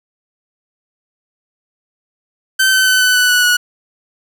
sawtooth tone with pitch steps, 1542 / 1528.7 / 1515.5 / 1502.4 / 1489.5 / 1476.6 / 1463.9 Hz, G6 / G6 / F#6 / F#6 / F#6 / F#6 / F#6, -29 / -44 / +41 / +26 / +11 / -4 / -19 cents, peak -6 dBFS, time 2.59-3.57 s, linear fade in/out 10 ms, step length 140 ms, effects none

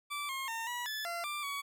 20% pulse tone with pitch steps, 1164 / 1073 / 911 / 970 / 1732 / 686 / 1183 / 1128 Hz, D6 / C6 / A#5 / B5 / A6 / F5 / D6 / C#6, -16 / +43 / -40 / -31 / -28 / -31 / +12 / +30 cents, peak -31 dBFS, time 0.1-1.62 s, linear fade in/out 20 ms, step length 190 ms, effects none

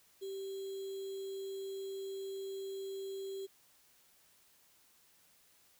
sine tone with sample-and-hold, 388.5 Hz, G4, 16 cents flat, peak -39 dBFS, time 0.21-3.47 s, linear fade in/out 20 ms, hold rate 3675 Hz, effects white hiss -67 dBFS RMS until 5.79 s

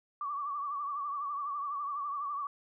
sine tone with vibrato, 1149 Hz, D6, 38 cents flat, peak -33 dBFS, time 0.21-2.47 s, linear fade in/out 2 ms, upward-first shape triangle, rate 12 Hz, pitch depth 85 cents each way, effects none

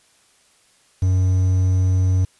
triangle tone with quantisation, 93 Hz, F#2, 9 cents sharp, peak -12 dBFS, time 1.02-2.25 s, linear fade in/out 5 ms, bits 7, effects white hiss -57 dBFS RMS until 2.39 s + resampled to 24000 Hz

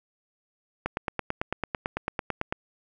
click train, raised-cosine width 0.5 ms, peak -12 dBFS, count 16, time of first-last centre 0.86-2.525 s, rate 9.01 Hz, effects none

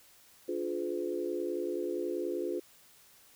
sine chord, D diminished seventh, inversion none, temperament just, 293.7 / 352.4 / 422.9 / 507.5 Hz, D4 / F4 / Ab4 / Cb5, 0 / +16 / +31 / +47 cents, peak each -40 / -34 / -38 / -39 dBFS, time 0.48-2.6 s, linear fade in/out 10 ms, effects white hiss -60 dBFS RMS until 3.35 s

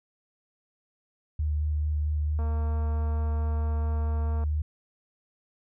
sine tone with vibrato, 75.5 Hz, D2, 48 cents sharp, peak -24 dBFS, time 1.39-4.62 s, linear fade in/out 5 ms, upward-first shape square, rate 4.5 Hz, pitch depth 11 cents each way
click train, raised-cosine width 1 ms, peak -29 dBFS, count 470, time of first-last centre 2.39-4.438 s, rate 229 Hz
effects none

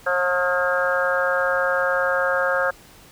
harmonic tone with a mistuned harmonic, 180 Hz, F#3, 47 cents flat, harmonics 3 / 4 / 5 / 6 / 7 / 8 / 9, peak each -22 / -30 / -32 / -32 / -27 / -26 / -24 dBFS, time 0.06-2.71 s, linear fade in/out 10 ms, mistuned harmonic 8, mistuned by -37 cents, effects pink hiss -48 dBFS RMS until 3.11 s

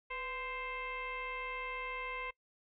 sine tone with frequency modulation, 1568 Hz, G6, in tune, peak -38 dBFS, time 0.1-2.31 s, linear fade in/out 10 ms, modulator 535 Hz, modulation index 2.1, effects noise-tail reverb RT60 0.1 s tail -22 dB re dry

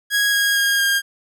sawtooth tone with pitch steps, 1653 / 1639.7 / 1626.5 / 1613.4 Hz, G#6 / G#6 / G#6 / G6, -9 / -23 / -37 / +49 cents, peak -12 dBFS, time 0.1-1.02 s, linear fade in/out 50 ms, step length 230 ms, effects none

